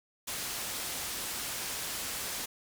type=low-pass noise; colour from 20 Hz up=white; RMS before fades=-37 dBFS; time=0.27-2.46 s; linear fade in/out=10 ms; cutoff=12000 Hz; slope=12 dB/octave; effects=none